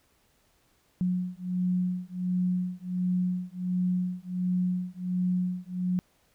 sine beating tone pair, 180.5 / 181.9 Hz, F#3 / F#3, -43 / -29 cents, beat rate 1.4 Hz, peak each -29 dBFS, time 1.01-5.99 s, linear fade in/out 0 ms, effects pink hiss -67 dBFS RMS until 6.34 s

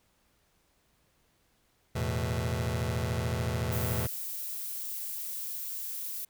sawtooth chord, E suspended fourth, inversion none, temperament just, 82.41 / 109.88 / 123.61 Hz, E2 / A2 / B2, 0 / -2 / +2 cents, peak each -29 dBFS, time 1.95-4.07 s, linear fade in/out 10 ms
violet noise, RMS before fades -37 dBFS, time 3.72-6.25 s, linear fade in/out 5 ms
effects pink hiss -70 dBFS RMS until 6.29 s

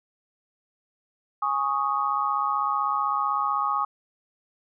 sine chord, Ab suspended fourth, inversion none, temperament equal, 830.6 / 1108.7 / 1244.5 Hz, Ab5 / Db6 / Eb6, 0 / 0 / 0 cents, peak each -29 / -26 / -26 dBFS, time 1.42-3.85 s, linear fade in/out 5 ms, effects none

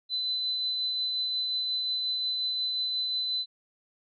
sine tone with tremolo, 4020 Hz, B7, 30 cents sharp, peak -26 dBFS, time 0.09-3.46 s, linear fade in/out 50 ms, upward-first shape triangle, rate 5.6 Hz, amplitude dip 25%, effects none

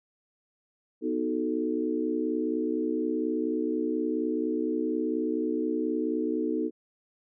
sine chord, B dominant seventh, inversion none, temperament equal, 246.9 / 311.1 / 370 / 440 Hz, B3 / D#4 / F#4 / A4, 0 / 0 / 0 / 0 cents, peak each -32 / -29 / -34 / -32 dBFS, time 1.01-6.71 s, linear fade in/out 50 ms, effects none

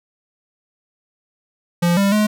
square tone with pitch steps, 173 / 198.4 / 211.7 Hz, F3 / G3 / G#3, -16 / +21 / +33 cents, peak -14 dBFS, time 1.82-2.27 s, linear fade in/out 10 ms, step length 150 ms, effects none

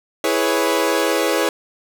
sawtooth chord, C# minor seventh, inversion first, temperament equal, 329.6 / 415.3 / 493.9 / 554.4 Hz, E4 / G#4 / B4 / C#5, 0 / 0 / 0 / 0 cents, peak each -18 dBFS, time 0.24-1.49 s, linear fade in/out 2 ms, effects none

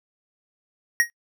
square tone with exponential decay, 1884 Hz, A#6, 18 cents sharp, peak -13 dBFS, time 1-1.1 s, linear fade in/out 0 ms, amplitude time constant 21 ms, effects noise-tail reverb RT60 0.1 s tail -22 dB re dry

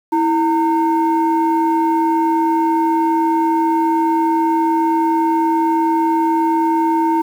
sine tone pair together, 326.6 / 914.7 Hz, E4 / A#5, -16 / -33 cents, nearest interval octave + tritone, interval 1783 cents, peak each -14 dBFS, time 0.12-7.22 s, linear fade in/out 10 ms, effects tanh soft clip ceiling -8 dBFS + 7-bit

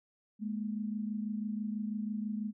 sine tone pair together, 210 / 236.1 Hz, G#3 / A#3, +19 / +22 cents, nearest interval major second, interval 203 cents, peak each -34 / -40 dBFS, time 0.39-2.53 s, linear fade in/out 50 ms, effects none

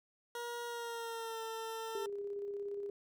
20% pulse tone with pitch glide, 475.6 to 448.9 Hz, A#4 to A4, +35 to +35 cents, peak -35 dBFS, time 0.35-2.06 s, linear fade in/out 2 ms, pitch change -100 cents, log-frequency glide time 0.66-1.41 s
sine tone with tremolo, 404.4 Hz, G#4, 46 cents flat, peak -37 dBFS, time 1.95-2.9 s, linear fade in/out 2 ms, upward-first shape square, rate 17 Hz, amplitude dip 25%
effects none

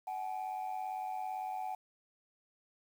sine tone pair together, 751 / 848.8 Hz, F#5 / G#5, +26 / +38 cents, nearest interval major second, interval 212 cents, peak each -36 / -39 dBFS, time 0.07-1.75 s, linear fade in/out 5 ms, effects tanh soft clip ceiling -33 dBFS + 10-bit

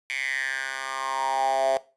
10% pulse tone with high-pass filter sweep, 133.8 Hz, C3, 39 cents sharp, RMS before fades -27 dBFS, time 0.1-1.77 s, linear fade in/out 0 ms, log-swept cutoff 2300 to 620 Hz, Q 7.2, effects noise-tail reverb RT60 0.3 s tail -18 dB re dry + resampled to 24000 Hz

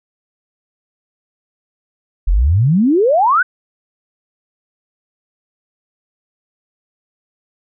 sine exponential sweep, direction up, 38.55 to 1568 Hz, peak -9 dBFS, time 2.27-3.43 s, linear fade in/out 10 ms, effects none

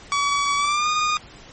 sawtooth tone with pitch glide, 1137 to 1225.7 Hz, C#6 to D#6, +44 to -26 cents, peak -15 dBFS, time 0.12-1.17 s, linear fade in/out 0 ms, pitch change +130 cents, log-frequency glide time 0.57-0.89 s, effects pink hiss -44 dBFS RMS until 1.52 s + MP3 32 kbps

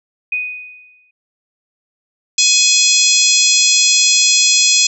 sine tone with exponential decay, 2489 Hz, D#7, in tune, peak -14 dBFS, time 0.32-1.11 s, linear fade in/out 5 ms, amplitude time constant 170 ms
harmonic tone, 841 Hz, G#5, 22 cents sharp, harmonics 3 / 4 / 5 / 6 / 7 / 8 / 9, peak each -17 / -17 / -17 / -17 / -17 / -17 / -17 dBFS, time 2.38-4.87 s, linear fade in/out 5 ms
effects none

